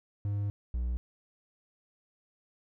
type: tone pair in turn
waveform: triangle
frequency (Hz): 101.9 / 60.59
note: G#2 / B1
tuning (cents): -32 / -32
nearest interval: major sixth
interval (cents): 900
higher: first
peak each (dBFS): -27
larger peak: neither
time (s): 0.25-0.5 / 0.74-0.97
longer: first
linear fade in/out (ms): 0
effects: none